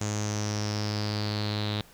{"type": "tone with low-pass filter sweep", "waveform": "sawtooth", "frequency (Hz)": 104.9, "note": "G#2", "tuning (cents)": 18, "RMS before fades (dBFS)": -30, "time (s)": [0.01, 1.81], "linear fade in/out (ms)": 0, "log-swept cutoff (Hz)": [6800, 3800], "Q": 7.3, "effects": ["pink hiss -54 dBFS RMS until 1.93 s"]}